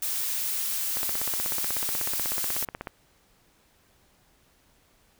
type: noise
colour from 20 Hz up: blue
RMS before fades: -29 dBFS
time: 0.02-2.65 s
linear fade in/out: 5 ms
type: click train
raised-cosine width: 0.5 ms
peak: -18 dBFS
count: 32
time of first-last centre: 0.97-2.872 s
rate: 16.3 Hz
effects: pink hiss -63 dBFS RMS until 5.19 s